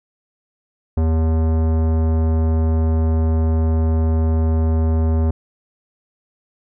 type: tone with tanh clipping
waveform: sine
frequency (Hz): 80.3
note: E2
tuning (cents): -45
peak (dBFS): -16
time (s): 0.97-5.31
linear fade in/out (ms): 5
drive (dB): 18
effects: none